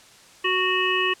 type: harmonic tone with a mistuned harmonic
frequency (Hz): 370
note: F#4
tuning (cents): 0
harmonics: 1 / 3 / 5 / 7 / 8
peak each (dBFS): -26 / -26 / -26 / -26 / -26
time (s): 0.44-1.14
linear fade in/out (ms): 10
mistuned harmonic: 8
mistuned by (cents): -19
effects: white hiss -50 dBFS RMS until 1.2 s + low-pass 8000 Hz 12 dB/octave